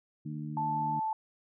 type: harmonic tone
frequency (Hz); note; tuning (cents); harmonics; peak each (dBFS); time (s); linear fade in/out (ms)
75.6; D#2; -49; 2 / 3 / 4; -37 / -41 / -43; 0.25-1; 10
type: tone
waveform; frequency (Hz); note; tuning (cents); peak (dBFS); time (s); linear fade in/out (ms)
sine; 877; A5; -6; -29; 0.57-1.13; 2
effects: none